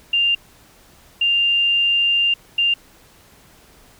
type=tone bursts at uneven times; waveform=sine; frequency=2794 Hz; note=F7; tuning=in tune; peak=-14 dBFS; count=3; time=0.13-0.35 / 1.21-2.34 / 2.58-2.74 s; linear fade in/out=5 ms; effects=pink hiss -50 dBFS RMS until 3.99 s